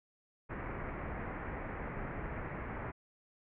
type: low-pass noise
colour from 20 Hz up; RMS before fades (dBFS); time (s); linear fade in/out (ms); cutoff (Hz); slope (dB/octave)
pink; -41; 0.49-2.92; 20; 2200; 48
effects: none